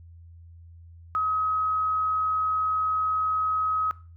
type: tone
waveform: sine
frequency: 1271 Hz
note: D#6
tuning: 36 cents sharp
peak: -22 dBFS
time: 1.15-3.91 s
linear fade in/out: 0 ms
effects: noise-tail reverb RT60 0.4 s tail -19 dB re dry + added 84 Hz sine -45 dBFS peak until 4.16 s